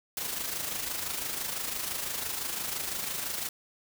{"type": "noise with amplitude modulation", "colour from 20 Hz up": "white", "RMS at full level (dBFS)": -32, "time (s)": [0.17, 3.49], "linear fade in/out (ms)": 2, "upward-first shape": "sine", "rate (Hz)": 25.9, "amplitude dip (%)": 50, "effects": []}